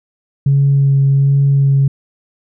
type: tone with vibrato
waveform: sine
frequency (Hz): 138.59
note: C#3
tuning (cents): 0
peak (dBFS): -7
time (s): 0.46-1.88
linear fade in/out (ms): 5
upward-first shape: sine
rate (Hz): 1.3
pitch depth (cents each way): 12
effects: tanh soft clip ceiling -4 dBFS